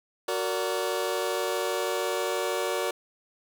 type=chord; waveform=sawtooth; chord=Gb augmented; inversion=none; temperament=just; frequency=370 / 462.5 / 578.1 Hz; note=Gb4 / Bb4 / D5; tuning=0 / -14 / -27 cents; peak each=-27 dBFS; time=0.28-2.91 s; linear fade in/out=5 ms; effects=9-bit